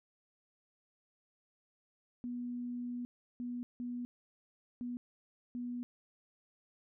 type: tone bursts at uneven times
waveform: sine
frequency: 243.8 Hz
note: B3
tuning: 22 cents flat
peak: -37 dBFS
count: 5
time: 2.24-3.05 / 3.4-3.63 / 3.8-4.05 / 4.81-4.97 / 5.55-5.83 s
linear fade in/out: 0 ms
effects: none